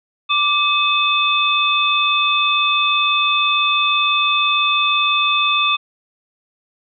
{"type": "tone cluster", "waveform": "sine", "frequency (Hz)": [1175, 2565, 3551], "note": ["D6", "E7", "A7"], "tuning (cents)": [1, -48, 15], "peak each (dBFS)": -18, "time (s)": [0.29, 5.77], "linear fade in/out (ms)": 20, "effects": []}